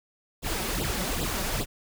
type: noise with flanger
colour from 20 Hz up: pink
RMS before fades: -29 dBFS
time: 0.42-1.66 s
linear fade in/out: 50 ms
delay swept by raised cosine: 0.24 to 5.44 ms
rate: 2.5 Hz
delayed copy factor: +0.85
effects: none